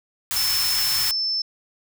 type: band-stop noise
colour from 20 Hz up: white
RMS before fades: -25 dBFS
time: 0.31-1.11 s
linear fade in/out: 0 ms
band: 160 to 840 Hz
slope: 24 dB/octave
type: tone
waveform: sine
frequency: 5290 Hz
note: E8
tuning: 5 cents sharp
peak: -21 dBFS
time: 0.36-1.42 s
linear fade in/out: 5 ms
effects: none